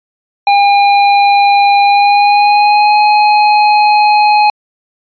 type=tone with pitch glide; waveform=square; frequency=807 to 838.8 Hz; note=G#5 to G#5; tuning=-50 to +17 cents; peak=-6 dBFS; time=0.47-4.5 s; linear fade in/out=2 ms; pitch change=+67 cents; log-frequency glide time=1.82-2.98 s; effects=resampled to 11025 Hz